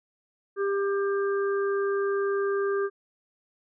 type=harmonic tone; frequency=397.4 Hz; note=G4; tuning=24 cents sharp; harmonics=1 / 3 / 4; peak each=-24 / -34 / -36 dBFS; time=0.56-2.9 s; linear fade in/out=50 ms; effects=none